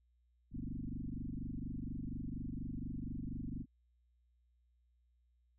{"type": "tone with frequency modulation", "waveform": "sine", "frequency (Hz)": 140.2, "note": "C#3", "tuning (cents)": 20, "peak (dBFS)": -39, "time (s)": [0.51, 3.66], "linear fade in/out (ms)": 50, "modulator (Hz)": 24.2, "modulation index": 5.7, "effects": ["added 60 Hz sine -70 dBFS peak until 5.58 s"]}